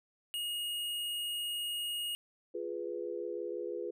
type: tone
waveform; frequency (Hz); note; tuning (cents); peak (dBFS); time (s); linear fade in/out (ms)
square; 2869; F7; +46; -35; 0.34-2.15; 0
type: chord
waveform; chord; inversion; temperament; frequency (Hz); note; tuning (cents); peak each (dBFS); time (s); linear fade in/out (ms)
sine; F diminished; none; equal; 349.2 / 415.3 / 493.9; F4 / Ab4 / Cb5; 0 / 0 / 0; -40; 2.54-3.91; 10
effects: none